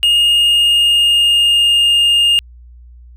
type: tone with pitch glide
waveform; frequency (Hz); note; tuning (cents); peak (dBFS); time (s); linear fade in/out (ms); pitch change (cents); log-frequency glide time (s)
triangle; 2847 to 2827; F7 to F7; +33 to +20; -7; 0.03-2.39; 0; -13; 0.13-1.93
effects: added 60 Hz sine -36 dBFS peak until 3.16 s